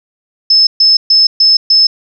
sine tone bursts, 5230 Hz, E8, 15 cents flat, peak -4 dBFS, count 5, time 0.5-1.87 s, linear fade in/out 5 ms, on 170 ms, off 130 ms, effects none

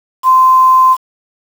sine tone with quantisation, 1036 Hz, C6, 17 cents flat, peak -4 dBFS, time 0.23-0.97 s, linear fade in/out 50 ms, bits 5, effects none

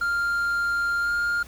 triangle tone with pitch glide, 1396.9 to 1409.1 Hz, F6 to F6, 0 to +15 cents, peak -20 dBFS, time 0.01-1.43 s, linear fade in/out 5 ms, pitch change +15 cents, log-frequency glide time 1.01-1.11 s, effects added 60 Hz sine -46 dBFS peak until 1.47 s + pink hiss -48 dBFS RMS until 1.47 s

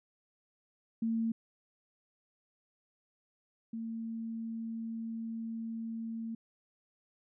sine tone pair in turn, 226.6 / 226.6 Hz, A#3 / A#3, -49 / -49 cents, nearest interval unison, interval 0 cents, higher neither, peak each -29 / -36 dBFS, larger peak first, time 1.02-1.32 / 3.73-6.35 s, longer second, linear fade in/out 5 ms, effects none

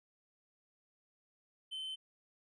triangle tone, 3072 Hz, G7, 36 cents flat, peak -38 dBFS, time 1.71-1.96 s, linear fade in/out 20 ms, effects resampled to 22050 Hz

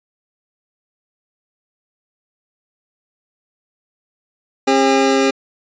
25% pulse tone pair together, 269.6 / 403.9 Hz, C#4 / G#4, -48 / -48 cents, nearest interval perfect fifth, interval 700 cents, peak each -11 dBFS, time 4.67-5.31 s, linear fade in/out 10 ms, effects resampled to 16000 Hz

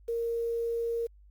sine tone with quantisation, 464.9 Hz, A#4, 5 cents flat, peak -28 dBFS, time 0.08-1.07 s, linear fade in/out 10 ms, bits 9, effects added 50 Hz sine -53 dBFS peak until 1.3 s + Opus 48 kbps

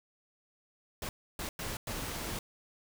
pink noise bursts at uneven times, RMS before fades -38 dBFS, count 4, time 1.02-1.09 / 1.39-1.49 / 1.59-1.77 / 1.87-2.39 s, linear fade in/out 2 ms, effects none

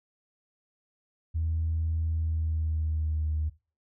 sine tone with pitch glide, 80.8 to 77.11 Hz, E2 to D#2, -34 to -15 cents, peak -25 dBFS, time 1.34-3.5 s, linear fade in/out 20 ms, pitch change -81 cents, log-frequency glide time 2.11-3.32 s, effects noise-tail reverb RT60 0.3 s tail -18 dB re dry + tanh soft clip ceiling -21 dBFS

